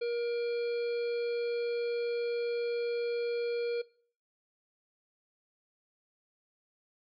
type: harmonic tone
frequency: 473.7 Hz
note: A#4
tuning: 28 cents sharp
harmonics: 1 / 3 / 5 / 7 / 9 / 10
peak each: -30 / -49 / -45 / -55 / -49 / -62 dBFS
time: 0.01-3.82 s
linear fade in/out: 10 ms
effects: noise-tail reverb RT60 0.5 s tail -22 dB re dry